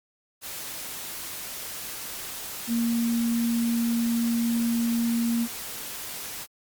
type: tone in noise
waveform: sine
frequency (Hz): 233.1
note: A#3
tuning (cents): 0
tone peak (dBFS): -22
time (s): 2.67-5.48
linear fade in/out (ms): 50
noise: white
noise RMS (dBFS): -36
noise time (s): 0.41-6.47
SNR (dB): +11
effects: Opus 48 kbps